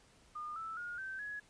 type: tone with pitch steps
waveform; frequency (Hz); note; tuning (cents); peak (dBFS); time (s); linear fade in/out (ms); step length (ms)
sine; 1216 / 1318.4 / 1429.5 / 1549.9 / 1680.4; D#6 / E6 / F6 / G6 / G#6; -40 / 0 / +40 / -20 / +20; -40; 0.35-1.4; 10; 210
effects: pink hiss -65 dBFS RMS until 1.49 s + resampled to 22050 Hz